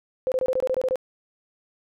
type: tone bursts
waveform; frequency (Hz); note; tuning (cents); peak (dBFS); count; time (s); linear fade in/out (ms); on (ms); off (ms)
sine; 516; C5; -24; -20; 10; 0.27-0.957; 0; 48; 23
effects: none